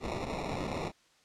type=noise with sample-and-hold; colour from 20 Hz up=blue; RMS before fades=-36 dBFS; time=0-0.92 s; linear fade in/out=50 ms; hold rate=1575 Hz; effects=white hiss -65 dBFS RMS until 1.24 s + low-pass 6000 Hz 12 dB/octave